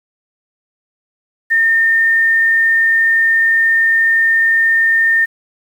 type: tone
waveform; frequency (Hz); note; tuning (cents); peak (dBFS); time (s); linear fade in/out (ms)
sine; 1817; A#6; -45; -9; 1.5-5.26; 20
effects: 7-bit